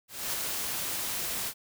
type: noise with ADSR envelope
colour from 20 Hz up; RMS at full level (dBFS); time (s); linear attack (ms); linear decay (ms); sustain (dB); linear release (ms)
white; -31; 0.08-1.54; 250; 13; -2; 66
effects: none